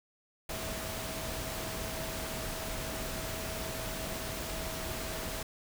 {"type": "tone in noise", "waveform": "sine", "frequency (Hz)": 646, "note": "E5", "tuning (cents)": -35, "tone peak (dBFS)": -44, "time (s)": [0.49, 5.43], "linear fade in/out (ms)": 5, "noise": "pink", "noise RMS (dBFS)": -38, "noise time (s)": [0.49, 5.43], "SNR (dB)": -9, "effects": []}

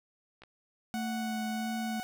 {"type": "clicks", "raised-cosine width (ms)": 0.3, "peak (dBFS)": -35, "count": 2, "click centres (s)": [0.42, 0.436]}
{"type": "tone", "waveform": "sawtooth", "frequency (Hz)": 740, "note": "F#5", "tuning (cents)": 0, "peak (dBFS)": -33, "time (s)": [0.94, 2.03], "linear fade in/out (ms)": 0}
{"type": "tone with vibrato", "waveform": "triangle", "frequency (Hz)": 221.3, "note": "A3", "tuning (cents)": 10, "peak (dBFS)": -31, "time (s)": [0.94, 2], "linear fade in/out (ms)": 0, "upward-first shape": "sine", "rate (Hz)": 1.5, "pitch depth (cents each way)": 23}
{"effects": []}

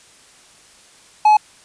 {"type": "tone", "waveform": "triangle", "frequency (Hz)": 850, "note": "G#5", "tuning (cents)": 40, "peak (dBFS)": -6, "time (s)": [1.25, 1.37], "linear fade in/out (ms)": 5, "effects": ["white hiss -48 dBFS RMS until 1.64 s", "resampled to 22050 Hz"]}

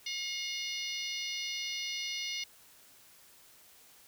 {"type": "harmonic tone with a mistuned harmonic", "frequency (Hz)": 718, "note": "F5", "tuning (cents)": 48, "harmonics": [3, 4, 5, 6, 7, 8], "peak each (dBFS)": [-40, -41, -42, -43, -43, -44], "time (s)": [0.06, 2.44], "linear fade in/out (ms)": 5, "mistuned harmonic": 8, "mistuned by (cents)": 42, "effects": ["white hiss -59 dBFS RMS until 4.07 s"]}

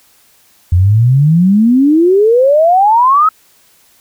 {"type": "exponential sweep", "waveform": "sine", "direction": "up", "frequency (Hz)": [84.7, 1306], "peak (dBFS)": -5, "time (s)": [0.72, 3.29], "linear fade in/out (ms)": 5, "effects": ["white hiss -49 dBFS RMS until 4 s"]}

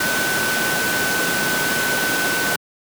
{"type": "tone in noise", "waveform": "sine", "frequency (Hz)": 1511, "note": "F#6", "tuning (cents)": 36, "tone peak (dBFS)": -21, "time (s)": [0, 2.56], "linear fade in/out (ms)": 5, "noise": "pink", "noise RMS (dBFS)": -21, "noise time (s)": [0, 2.56], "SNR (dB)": -3, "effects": ["high-pass 200 Hz 12 dB/octave"]}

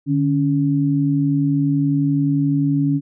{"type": "tone pair together", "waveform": "sine", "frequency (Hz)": [148.27, 279.9], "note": ["D3", "C#4"], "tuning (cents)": [17, 17], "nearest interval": "major seventh", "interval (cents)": 1100, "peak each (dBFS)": [-18, -17], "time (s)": [0.06, 3.01], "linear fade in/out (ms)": 50, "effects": []}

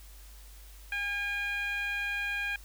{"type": "tone with band-pass filter", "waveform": "15% pulse", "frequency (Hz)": 811, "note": "G#5", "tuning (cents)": -41, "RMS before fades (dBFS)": -33, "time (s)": [0.92, 2.56], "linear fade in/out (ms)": 2, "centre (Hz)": 2000, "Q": 8.1, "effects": ["added 50 Hz sine -48 dBFS peak until 2.64 s", "white hiss -56 dBFS RMS until 2.64 s"]}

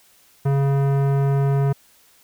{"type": "tone with tanh clipping", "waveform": "sine", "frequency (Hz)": 138.59, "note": "C#3", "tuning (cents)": 0, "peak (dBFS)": -18, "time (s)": [0.45, 1.73], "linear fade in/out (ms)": 10, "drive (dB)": 17, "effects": ["white hiss -55 dBFS RMS until 2.23 s"]}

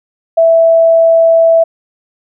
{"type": "tone", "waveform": "sine", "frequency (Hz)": 659.3, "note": "E5", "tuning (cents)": 0, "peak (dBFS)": -4, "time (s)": [0.37, 1.64], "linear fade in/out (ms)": 10, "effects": []}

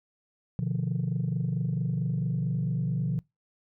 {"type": "tone cluster", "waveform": "sine", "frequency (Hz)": [124, 148.6, 173], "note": ["B2", "D3", "F3"], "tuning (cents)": [7, 21, -16], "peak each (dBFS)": -29, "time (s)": [0.59, 3.19], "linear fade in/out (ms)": 0, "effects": ["noise-tail reverb RT60 0.2 s tail -23 dB re dry", "tanh soft clip ceiling -21 dBFS"]}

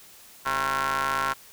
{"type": "ring-modulated tone", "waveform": "sawtooth", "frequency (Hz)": 138.59, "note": "C#3", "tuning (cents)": 0, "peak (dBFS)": -17, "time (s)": [0.45, 1.34], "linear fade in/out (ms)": 20, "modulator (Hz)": 1220, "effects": ["white hiss -50 dBFS RMS until 1.52 s"]}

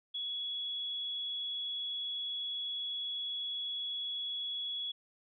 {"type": "tone", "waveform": "sine", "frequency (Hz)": 3368, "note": "G#7", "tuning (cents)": 24, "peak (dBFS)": -35, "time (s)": [0.14, 4.92], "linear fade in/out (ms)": 10, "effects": []}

